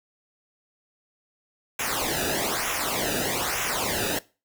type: noise with flanger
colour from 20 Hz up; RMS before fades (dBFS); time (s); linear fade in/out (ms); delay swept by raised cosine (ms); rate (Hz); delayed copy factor
pink; -27; 1.79-4.19; 5; 0.22 to 0.94; 1.1; -0.85
effects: noise-tail reverb RT60 0.3 s tail -20 dB re dry